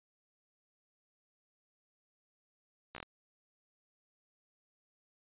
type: slowing click train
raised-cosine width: 0.3 ms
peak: -27 dBFS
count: 5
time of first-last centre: 2.95-3.028 s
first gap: 14 ms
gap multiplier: 1.23
effects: resampled to 8000 Hz